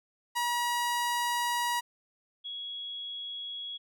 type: tone pair in turn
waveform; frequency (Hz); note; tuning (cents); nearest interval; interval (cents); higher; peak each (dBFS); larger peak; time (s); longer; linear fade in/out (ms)
sawtooth / sine; 960 / 3335; B5 / G#7; -49 / +7; octave + minor seventh; 2156; second; -24 / -36; first; 0.35-1.81 / 2.44-3.78; first; 20
effects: none